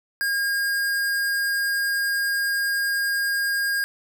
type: tone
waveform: square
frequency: 1621 Hz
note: G#6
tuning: 42 cents flat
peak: -22 dBFS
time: 0.21-3.84 s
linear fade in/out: 0 ms
effects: none